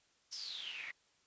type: noise with band-pass filter sweep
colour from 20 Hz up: pink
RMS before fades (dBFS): -45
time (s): 0.31-0.92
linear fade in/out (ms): 20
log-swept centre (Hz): 5600 to 2000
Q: 9.9
effects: white hiss -72 dBFS RMS until 1.26 s + resampled to 16000 Hz